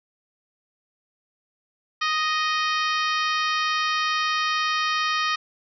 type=harmonic tone; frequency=622.3 Hz; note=D#5; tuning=in tune; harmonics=2 / 3 / 4 / 5 / 6 / 7 / 8 / 9; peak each=-24 / -28 / -30 / -32 / -34 / -35 / -36 / -37 dBFS; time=2.01-5.36 s; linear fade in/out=10 ms; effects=none